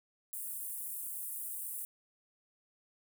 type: high-pass noise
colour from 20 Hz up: pink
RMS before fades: -41 dBFS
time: 0.33-1.85 s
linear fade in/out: 0 ms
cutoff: 8900 Hz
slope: 48 dB/octave
effects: none